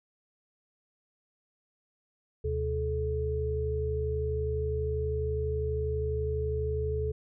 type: tone cluster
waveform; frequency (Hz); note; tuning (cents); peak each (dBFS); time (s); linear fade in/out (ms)
sine; 75.9 / 128.1 / 429.4; D#2 / C3 / A4; -42 / -36 / -42; -31 / -36 / -31; 2.44-7.12; 10
effects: none